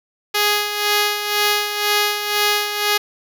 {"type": "tone with tremolo", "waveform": "5% pulse", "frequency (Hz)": 415.3, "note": "G#4", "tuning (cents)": 0, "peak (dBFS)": -3, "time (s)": [0.34, 2.98], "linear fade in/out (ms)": 10, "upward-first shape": "sine", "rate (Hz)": 2, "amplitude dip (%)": 60, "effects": []}